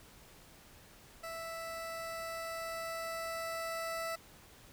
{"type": "tone with level ramp", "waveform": "20% pulse", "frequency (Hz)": 659.3, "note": "E5", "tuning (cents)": 0, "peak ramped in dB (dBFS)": [-36, -31], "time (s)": [1.23, 4.16], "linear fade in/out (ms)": 10, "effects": ["pink hiss -58 dBFS RMS until 4.72 s"]}